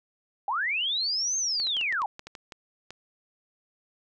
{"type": "linear two-way sweep", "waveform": "sine", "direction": "up then down", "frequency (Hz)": [751, 6440, 751], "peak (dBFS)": -25, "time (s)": [0.48, 2.06], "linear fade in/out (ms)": 2, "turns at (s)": 1.37}
{"type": "clicks", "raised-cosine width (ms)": 0.2, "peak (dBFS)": -23, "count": 11, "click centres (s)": [1.6, 1.67, 1.768, 1.812, 1.925, 2.019, 2.194, 2.27, 2.352, 2.522, 2.906]}
{"effects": []}